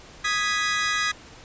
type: chord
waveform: sawtooth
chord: G# minor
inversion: second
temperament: equal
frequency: 1244.5 / 1661.2 / 1975.5 Hz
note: D#6 / G#6 / B6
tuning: 0 / 0 / 0 cents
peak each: -23 dBFS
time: 0.24-1.12 s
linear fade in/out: 10 ms
effects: pink hiss -46 dBFS RMS until 1.44 s + resampled to 16000 Hz